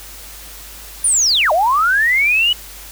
sine linear two-way sweep, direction down then up, 9710 to 587.3 to 2972 Hz, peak -11 dBFS, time 1.04-2.53 s, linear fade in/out 5 ms, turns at 1.52 s, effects added 50 Hz sine -39 dBFS peak until 2.91 s + white hiss -36 dBFS RMS until 2.91 s

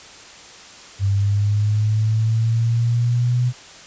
sine linear sweep, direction up, 98 to 124.5 Hz, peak -15 dBFS, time 0.99-3.53 s, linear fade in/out 50 ms, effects white hiss -41 dBFS RMS until 3.86 s + resampled to 16000 Hz

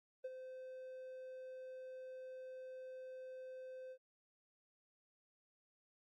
triangle tone with ADSR envelope, 516 Hz, C5, 24 cents flat, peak -37 dBFS, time 0.24-3.98 s, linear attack 10 ms, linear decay 35 ms, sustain -9 dB, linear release 68 ms, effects tanh soft clip ceiling -36 dBFS + AAC 48 kbps

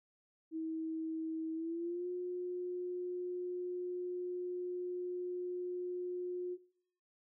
sine tone with pitch glide, 321.4 to 358.7 Hz, E4 to F4, -44 to +46 cents, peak -36 dBFS, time 0.51-6.58 s, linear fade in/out 50 ms, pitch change +190 cents, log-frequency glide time 1.54-2.08 s, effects noise-tail reverb RT60 0.6 s tail -19 dB re dry

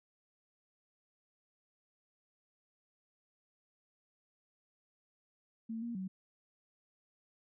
sine tone with pitch steps, 225.5 / 235.5 / 188.4 Hz, A3 / A#3 / F#3, +43 / +18 / +32 cents, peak -37 dBFS, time 5.69-6.08 s, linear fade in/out 10 ms, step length 130 ms, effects none

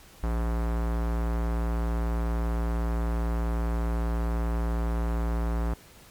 square tone with low-pass filter, 57.5 Hz, A#1, 23 cents flat, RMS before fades -27 dBFS, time 0.23-5.74 s, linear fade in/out 5 ms, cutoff 1300 Hz, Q 1.2, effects pink hiss -52 dBFS RMS until 6.1 s + MP3 96 kbps

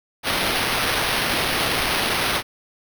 white noise with sample-and-hold, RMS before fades -22 dBFS, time 0.23-2.43 s, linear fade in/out 50 ms, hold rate 7350 Hz, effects none

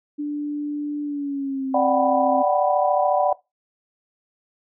sine tone with pitch glide, 293.7 to 264.7 Hz, D4 to C4, 0 to +20 cents, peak -23 dBFS, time 0.18-2.43 s, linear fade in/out 20 ms, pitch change -180 cents, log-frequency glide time 1.03-1.69 s
sine chord, G major seventh, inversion second, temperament equal with one note detuned, 587.3 / 740 / 774.1 / 987.8 Hz, D5 / F#5 / G5 / B5, 0 / 0 / -22 / 0 cents, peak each -20 / -20 / -24 / -26 dBFS, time 1.74-3.33 s, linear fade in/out 5 ms
effects noise-tail reverb RT60 0.2 s tail -19 dB re dry

